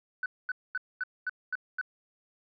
sine tone bursts, 1500 Hz, F#6, 23 cents sharp, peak -28 dBFS, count 7, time 0.23-1.813 s, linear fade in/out 2 ms, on 29 ms, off 230 ms, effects tanh soft clip ceiling -24 dBFS

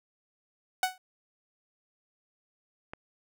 sawtooth tone with exponential decay, 744 Hz, F#5, 9 cents sharp, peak -17 dBFS, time 0.83-0.98 s, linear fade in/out 2 ms, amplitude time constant 32 ms
click, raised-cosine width 0.5 ms, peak -24 dBFS, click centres 2.935 s
effects none

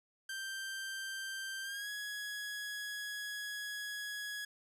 sawtooth tone with pitch glide, 1570 to 1673 Hz, G6 to G#6, +2 to +12 cents, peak -36 dBFS, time 0.29-4.45 s, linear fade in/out 5 ms, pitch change +110 cents, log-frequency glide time 1.62-1.89 s, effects resampled to 32000 Hz + 12-bit

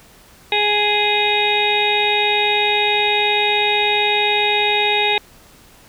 harmonic tone, 416.1 Hz, G#4, 3 cents sharp, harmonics 1 / 2 / 4 / 5 / 6 / 7 / 8 / 9, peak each -22 / -20 / -30 / -24 / -20 / -31 / -30 / -20 dBFS, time 0.52-5.18 s, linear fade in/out 2 ms, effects pink hiss -47 dBFS RMS until 5.88 s

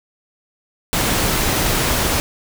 pink noise, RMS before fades -18 dBFS, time 0.93-2.2 s, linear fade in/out 0 ms, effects none

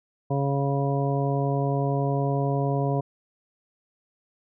harmonic tone, 139.3 Hz, C#3, 9 cents sharp, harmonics 1 / 2 / 3 / 4 / 5 / 7, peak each -24 / -31 / -30 / -32 / -31 / -35 dBFS, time 0.3-3.01 s, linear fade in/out 10 ms, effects none

